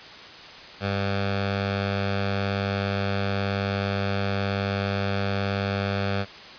10% pulse tone with notch filter, 99 Hz, G2, 18 cents sharp, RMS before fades -26 dBFS, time 0.8-6.26 s, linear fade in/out 50 ms, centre 320 Hz, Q 1.2, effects white hiss -42 dBFS RMS until 6.58 s + resampled to 11025 Hz

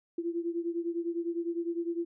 sine beating tone pair, 336.8 / 346.7 Hz, E4 / F4, +37 / -13 cents, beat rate 9.9 Hz, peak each -32 / -35 dBFS, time 0.18-2.05 s, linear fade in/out 5 ms, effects none

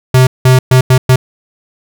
square tone bursts at uneven times, 128.8 Hz, C3, 27 cents flat, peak -4 dBFS, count 5, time 0.14-0.27 / 0.45-0.59 / 0.71-0.81 / 0.9-0.98 / 1.09-1.16 s, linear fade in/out 5 ms, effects none

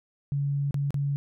sine tone with dropouts, 141.4 Hz, C#3, 35 cents sharp, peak -24 dBFS, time 0.32-1.16 s, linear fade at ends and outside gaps 0 ms, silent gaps 0.709-0.743 / 0.906-0.943 s, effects none

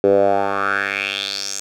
10% pulse tone with band-pass filter sweep, 99.1 Hz, G2, 19 cents sharp, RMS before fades -19 dBFS, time 0.04-1.6 s, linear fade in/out 0 ms, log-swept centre 430 to 7000 Hz, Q 4.3, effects none

